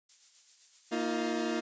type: noise with tremolo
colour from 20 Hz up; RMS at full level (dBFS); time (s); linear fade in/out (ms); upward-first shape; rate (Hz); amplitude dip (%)
violet; -48; 0.09-1.01; 5; sine; 7.8; 40
type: chord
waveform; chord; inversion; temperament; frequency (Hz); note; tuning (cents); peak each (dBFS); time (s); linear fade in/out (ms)
30% pulse; Bb suspended fourth; none; equal with one note detuned; 233.1 / 316.9 / 349.2; Bb3 / Eb4 / F4; 0 / +32 / 0; -32; 0.91-1.61; 20
effects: resampled to 16000 Hz